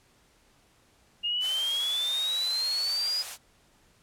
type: exponential sweep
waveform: sine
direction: up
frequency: 2829 to 4978 Hz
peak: -26 dBFS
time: 1.23-3.23 s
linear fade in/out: 20 ms
type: high-pass noise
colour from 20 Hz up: white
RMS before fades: -38 dBFS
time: 1.4-3.38 s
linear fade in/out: 50 ms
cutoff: 470 Hz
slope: 48 dB/octave
effects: pink hiss -63 dBFS RMS until 4.02 s + low-pass 11000 Hz 12 dB/octave